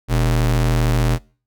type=ring-modulated tone; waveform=square; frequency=84.3 Hz; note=E2; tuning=39 cents sharp; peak=-12 dBFS; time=0.08-1.19 s; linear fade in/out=50 ms; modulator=37.7 Hz; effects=noise-tail reverb RT60 0.4 s tail -24 dB re dry